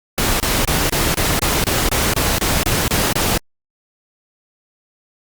pink noise bursts, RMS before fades -17 dBFS, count 13, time 0.18-3.376 s, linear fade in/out 0 ms, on 220 ms, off 28 ms, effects Opus 48 kbps

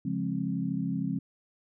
sine chord, Db major seventh, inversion none, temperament equal with one note detuned, 138.59 / 174.61 / 207.7 / 267.1 Hz, Db3 / F3 / Ab3 / C4, 0 / 0 / 0 / +36 cents, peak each -36 / -32 / -34 / -33 dBFS, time 0.05-1.19 s, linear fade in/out 5 ms, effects none

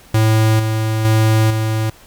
square tone with tremolo, 110 Hz, A2, in tune, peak -11 dBFS, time 0.14-1.9 s, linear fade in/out 5 ms, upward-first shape square, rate 1.1 Hz, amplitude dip 45%, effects pink hiss -45 dBFS RMS until 2.06 s

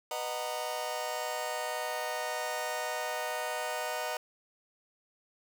sawtooth chord, B major seventh, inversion none, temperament just, 493.9 / 617.4 / 740.8 / 926 Hz, B4 / D#5 / F#5 / A#5, 0 / -14 / +2 / -12 cents, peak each -37 / -33 / -35 / -35 dBFS, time 0.11-4.17 s, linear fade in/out 2 ms, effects none

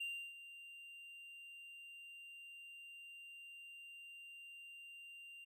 triangle tone with ADSR envelope, 2781 Hz, F7, 8 cents flat, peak -38 dBFS, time 0-5.45 s, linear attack 10 ms, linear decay 320 ms, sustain -13 dB, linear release 15 ms, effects none

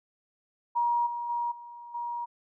sine tone with level steps, 951 Hz, A#5, 34 cents sharp, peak -23 / -31 / -27 / -42 / -31 dBFS, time 0.75-2.26 s, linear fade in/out 20 ms, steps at 1.06 / 1.29 / 1.51 / 1.94 s, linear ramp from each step 10 ms, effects none

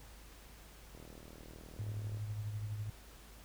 click train, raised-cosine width 2 ms, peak -40 dBFS, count 49, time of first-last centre 0.95-2.171 s, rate 39.3 Hz
sine tone with tremolo, 105.6 Hz, G#2, 29 cents sharp, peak -35 dBFS, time 1.79-2.9 s, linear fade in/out 5 ms, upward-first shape triangle, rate 12 Hz, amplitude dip 55%
effects added 52 Hz sine -55 dBFS peak until 3.44 s + pink hiss -58 dBFS RMS until 3.44 s

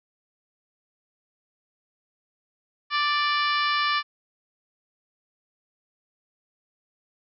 harmonic tone, 587.3 Hz, D5, in tune, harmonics 2 / 3 / 4 / 5 / 6 / 7 / 8 / 9, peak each -24 / -28 / -30 / -32 / -34 / -35 / -36 / -37 dBFS, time 2.9-4.03 s, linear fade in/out 50 ms, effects none

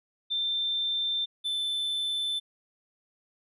sine / triangle tone pair in turn, 3570 / 3529 Hz, A7 / A7, +24 / +4 cents, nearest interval unison, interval 20 cents, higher first, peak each -26 dBFS, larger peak neither, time 0.3-1.26 / 1.44-2.4 s, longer neither, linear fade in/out 20 ms, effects resampled to 32000 Hz

